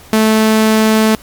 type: tone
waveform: sawtooth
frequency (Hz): 218.6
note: A3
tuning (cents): -11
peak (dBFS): -4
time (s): 0.13-1.15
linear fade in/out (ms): 0
effects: pink hiss -39 dBFS RMS until 1.22 s + MP3 96 kbps